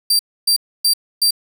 sawtooth tone bursts, 4699 Hz, D8, in tune, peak -9 dBFS, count 4, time 0.1-1.308 s, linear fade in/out 5 ms, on 92 ms, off 280 ms, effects 7-bit

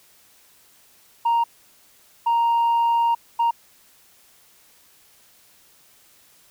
sine tone bursts at uneven times, 932.3 Hz, A#5, in tune, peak -14 dBFS, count 3, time 1.25-1.44 / 2.26-3.15 / 3.39-3.51 s, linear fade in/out 10 ms, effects tanh soft clip ceiling -15 dBFS + white hiss -55 dBFS RMS until 6.5 s

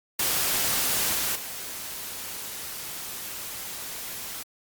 white noise with level steps, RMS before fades -25 / -27 / -36 dBFS, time 0.19-4.43 s, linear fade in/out 5 ms, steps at 1.14 / 1.35 s, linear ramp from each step 10 ms, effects Opus 48 kbps

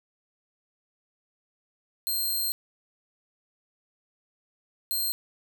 5% pulse tone bursts at uneven times, 4186 Hz, C8, in tune, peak -19 dBFS, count 2, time 2.07-2.52 / 4.91-5.12 s, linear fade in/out 0 ms, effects 9-bit

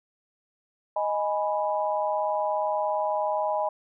sine chord, G# minor, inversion second, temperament equal, 622.3 / 830.6 / 987.8 Hz, D#5 / G#5 / B5, 0 / 0 / 0 cents, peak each -27 / -28 / -30 dBFS, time 0.96-3.69 s, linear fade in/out 5 ms, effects none

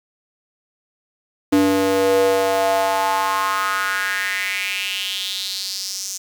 square tone with high-pass filter sweep, 96.6 Hz, G2, 25 cents flat, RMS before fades -20 dBFS, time 1.52-6.18 s, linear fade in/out 10 ms, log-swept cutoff 310 to 6300 Hz, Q 4.4, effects 7-bit

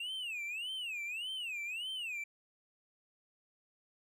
triangle tone with vibrato, 2697 Hz, E7, 39 cents sharp, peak -36 dBFS, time 0-2.24 s, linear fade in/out 5 ms, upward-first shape sine, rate 1.7 Hz, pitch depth 250 cents each way, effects none

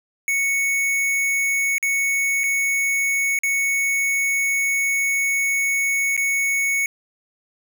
square tone with dropouts, 2217 Hz, C#7, in tune, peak -19 dBFS, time 0.28-6.86 s, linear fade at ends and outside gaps 1 ms, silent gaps 1.782-1.827 / 2.435-2.439 / 3.389-3.434 / 6.166-6.176 s, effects 10-bit

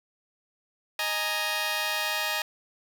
10% pulse chord, D# suspended fourth, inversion none, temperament just, 622.3 / 829.7 / 933.4 Hz, D#5 / G#5 / A#5, 0 / -2 / +2 cents, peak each -24 dBFS, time 0.99-2.42 s, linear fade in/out 2 ms, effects none

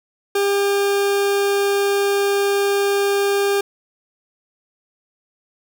40% pulse tone, 400.7 Hz, G4, 38 cents sharp, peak -15 dBFS, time 0.35-3.61 s, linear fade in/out 5 ms, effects none

